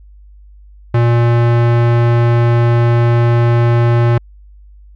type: tone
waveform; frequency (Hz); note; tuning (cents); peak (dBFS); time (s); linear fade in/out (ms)
square; 118.4; A#2; +27; -9; 0.94-4.18; 5
effects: added 50 Hz sine -37 dBFS peak until 4.95 s + low-pass 2000 Hz 12 dB/octave